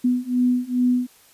sine beating tone pair, 247.1 / 249.5 Hz, B3 / B3, +1 / +18 cents, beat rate 2.4 Hz, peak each -21 / -20 dBFS, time 0.04-1.07 s, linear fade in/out 10 ms, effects white hiss -53 dBFS RMS until 1.33 s + resampled to 32000 Hz

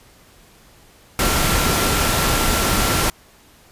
sine tone in noise, 1362 Hz, F6, 44 cents flat, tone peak -27 dBFS, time 1.19-3.1 s, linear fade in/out 2 ms, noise pink, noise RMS -18 dBFS, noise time 1.19-3.1 s, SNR -12 dB, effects pink hiss -50 dBFS RMS until 3.71 s + resampled to 32000 Hz

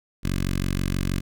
10% pulse tone with notch filter, 46.25 Hz, F#1, in tune, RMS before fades -25 dBFS, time 0.23-1.21 s, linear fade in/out 20 ms, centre 760 Hz, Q 0.64, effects none

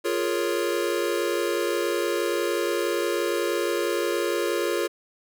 square chord, Bb minor seventh, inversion second, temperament equal, 349.2 / 415.3 / 466.2 / 554.4 Hz, F4 / Ab4 / Bb4 / Db5, 0 / 0 / 0 / 0 cents, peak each -28 / -30 / -30 / -31 dBFS, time 0.04-4.88 s, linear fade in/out 20 ms, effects none

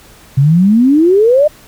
sine exponential sweep, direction up, 130.81 to 620 Hz, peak -5 dBFS, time 0.37-1.48 s, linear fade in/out 10 ms, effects pink hiss -41 dBFS RMS until 1.67 s

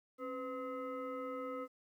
sine tone with frequency modulation, 505 Hz, B4, 39 cents sharp, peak -39 dBFS, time 0.18-1.68 s, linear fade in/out 50 ms, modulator 775 Hz, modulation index 1.1, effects 12-bit

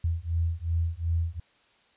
sine beating tone pair, 82.2 / 84.9 Hz, E2 / F2, -4 / -48 cents, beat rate 2.7 Hz, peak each -28 dBFS, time 0.04-1.4 s, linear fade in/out 5 ms, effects white hiss -63 dBFS RMS until 1.96 s + resampled to 8000 Hz

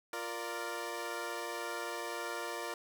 15% pulse chord, Bb major, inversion second, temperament equal, 349.2 / 466.2 / 587.3 Hz, F4 / Bb4 / D5, 0 / 0 / 0 cents, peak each -36 / -35 / -36 dBFS, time 0.13-2.74 s, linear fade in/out 2 ms, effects none

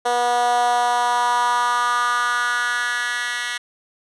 10% pulse tone with high-pass filter sweep, 242.4 Hz, B3, 32 cents flat, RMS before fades -20 dBFS, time 0.05-3.58 s, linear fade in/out 10 ms, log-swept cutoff 590 to 2100 Hz, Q 3.7, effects resampled to 24000 Hz

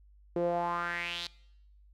sawtooth tone with band-pass filter sweep, 172.6 Hz, F3, 20 cents flat, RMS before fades -33 dBFS, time 0.36-1.27 s, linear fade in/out 2 ms, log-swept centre 410 to 4200 Hz, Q 4.3, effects noise-tail reverb RT60 0.8 s tail -21 dB re dry + added 50 Hz sine -56 dBFS peak until 1.93 s

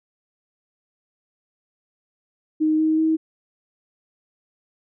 sine tone with pitch steps, 311.1 / 314.7 / 318.4 Hz, D#4 / D#4 / D#4, 0 / +20 / +40 cents, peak -16 dBFS, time 2.6-3.17 s, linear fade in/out 20 ms, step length 190 ms, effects none

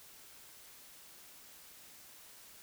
silence, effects white hiss -56 dBFS RMS until 2.62 s

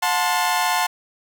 sawtooth chord, F# diminished, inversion none, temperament equal with one note detuned, 722.7 / 880 / 1046.5 Hz, F#5 / A5 / C6, -41 / 0 / 0 cents, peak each -19 / -18 / -20 dBFS, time 0.02-0.87 s, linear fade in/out 10 ms, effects none

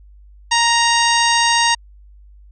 harmonic tone, 934 Hz, A#5, 3 cents sharp, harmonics 1 / 2 / 3 / 4 / 5 / 6 / 7 / 9, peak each -16 / -19 / -21 / -22 / -23 / -24 / -24 / -26 dBFS, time 0.51-1.75 s, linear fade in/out 10 ms, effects added 50 Hz sine -41 dBFS peak until 2.51 s

